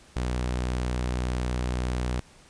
sawtooth tone, 61.74 Hz, B1, in tune, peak -22 dBFS, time 0.16-2.2 s, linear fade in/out 5 ms, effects pink hiss -54 dBFS RMS until 2.49 s + resampled to 22050 Hz

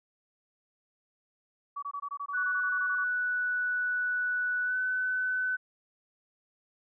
sine tone bursts, 1139 Hz, C#6, 47 cents sharp, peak -33 dBFS, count 15, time 1.76-3.044 s, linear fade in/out 10 ms, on 66 ms, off 21 ms
sine tone with pitch glide, 1480 to 1507.6 Hz, F#6 to F#6, 0 to +32 cents, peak -27 dBFS, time 2.33-5.57 s, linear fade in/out 20 ms, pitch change +32 cents, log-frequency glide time 4.64-4.76 s
effects none

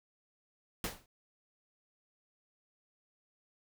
pink noise with exponential decay, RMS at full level -32 dBFS, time 0.84-1.06 s, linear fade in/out 2 ms, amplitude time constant 46 ms, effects none

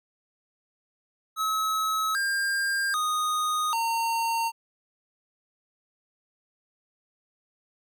square tone with pitch steps, 1287 / 1602 / 1240 / 916 Hz, E6 / G6 / D#6 / A#5, -42 / +37 / -6 / -31 cents, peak -25 dBFS, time 1.36-4.52 s, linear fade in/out 50 ms, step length 790 ms, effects none

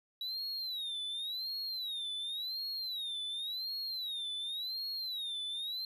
triangle tone with vibrato, 3877 Hz, B7, 33 cents flat, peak -35 dBFS, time 0.21-5.85 s, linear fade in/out 2 ms, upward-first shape sine, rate 0.91 Hz, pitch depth 180 cents each way, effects none

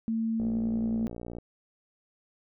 sine tone, 225 Hz, A3, 39 cents sharp, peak -26 dBFS, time 0.08-1.07 s, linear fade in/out 0 ms
click train, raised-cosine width 2 ms, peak -26 dBFS, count 59, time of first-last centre 0.4-1.385 s, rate 58.9 Hz
effects none

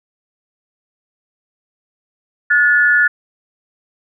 sine tone pair together, 1444.4 / 1734 Hz, F#6 / A6, -42 / -26 cents, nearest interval minor third, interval 316 cents, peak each -12 dBFS, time 2.5-3.08 s, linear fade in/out 10 ms, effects none

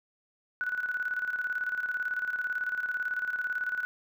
sine tone with tremolo, 1480 Hz, F#6, in tune, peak -27 dBFS, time 0.61-3.85 s, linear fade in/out 0 ms, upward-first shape square, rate 18 Hz, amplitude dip 60%, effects none

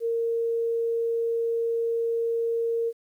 sine tone, 461.6 Hz, A#4, 17 cents flat, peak -23 dBFS, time 0-2.93 s, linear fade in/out 50 ms, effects 10-bit

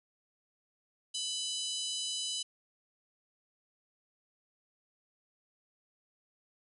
harmonic tone with a mistuned harmonic, 995 Hz, B5, 13 cents sharp, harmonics 3 / 4 / 5 / 6 / 7 / 8 / 9 / 10, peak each -38 / -40 / -42 / -44 / -45 / -46 / -47 / -48 dBFS, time 1.14-2.43 s, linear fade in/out 10 ms, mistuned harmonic 6, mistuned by +56 cents, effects none

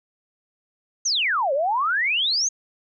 sine exponential two-way sweep, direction down then up, 6645 to 523.3 to 6645 Hz, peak -19 dBFS, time 1.05-2.49 s, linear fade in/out 10 ms, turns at 1.53 s, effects none

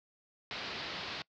white low-pass noise, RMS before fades -41 dBFS, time 0.51-1.22 s, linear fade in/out 0 ms, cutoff 4700 Hz, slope 48 dB/octave, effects noise-tail reverb RT60 0.1 s tail -24 dB re dry + high-pass 80 Hz 12 dB/octave

